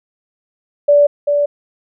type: tone with echo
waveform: sine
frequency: 580 Hz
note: D5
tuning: 22 cents flat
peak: -6 dBFS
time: 0.88-1.07 s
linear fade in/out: 10 ms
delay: 390 ms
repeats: 1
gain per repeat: -5 dB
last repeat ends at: 1.46 s
effects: none